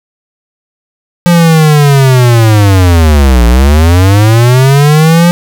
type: linear two-way sweep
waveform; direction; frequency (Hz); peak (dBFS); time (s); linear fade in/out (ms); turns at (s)
square; down then up; 175.8 to 57.1 to 175.8; -3; 1.26-5.31; 0; 3.46
effects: none